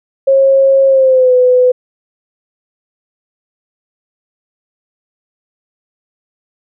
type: tone with pitch glide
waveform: sine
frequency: 541 to 501.9 Hz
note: C#5 to B4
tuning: -42 to +28 cents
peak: -5 dBFS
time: 0.27-1.72 s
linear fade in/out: 10 ms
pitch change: -130 cents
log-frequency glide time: 0.87-1.34 s
effects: none